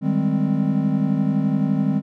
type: chord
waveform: triangle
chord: Ab major seventh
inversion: second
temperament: equal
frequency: 155.56 / 196 / 207.7 / 261.6 Hz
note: Eb3 / G3 / Ab3 / C4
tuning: 0 / 0 / 0 / 0 cents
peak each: -21 dBFS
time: 0.01-2.02 s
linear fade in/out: 50 ms
effects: none